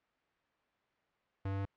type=tone with pitch steps; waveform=square; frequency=97.4 / 97.96 / 98.53 Hz; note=G2 / G2 / G2; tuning=-11 / -1 / +9 cents; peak=-35 dBFS; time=1.45-1.654 s; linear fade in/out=5 ms; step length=68 ms; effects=white hiss -75 dBFS RMS until 1.76 s + low-pass 2000 Hz 12 dB/octave